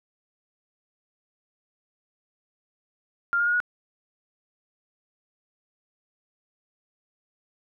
sine tone with pitch steps, 1396.9 / 1416.4 / 1436.2 / 1456.2 Hz, F6 / F6 / F6 / F#6, 0 / +24 / +48 / -28 cents, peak -20 dBFS, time 3.33-3.602 s, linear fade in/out 0 ms, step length 68 ms, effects none

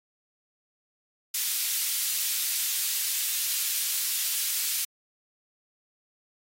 white high-pass noise, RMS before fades -28 dBFS, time 1.34-4.85 s, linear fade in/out 5 ms, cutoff 2800 Hz, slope 12 dB/octave, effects AAC 48 kbps

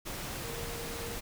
sine tone in noise, 466.2 Hz, A#4, in tune, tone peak -43 dBFS, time 0.43-1.17 s, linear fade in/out 20 ms, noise pink, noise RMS -39 dBFS, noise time 0.05-1.21 s, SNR -7 dB, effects none

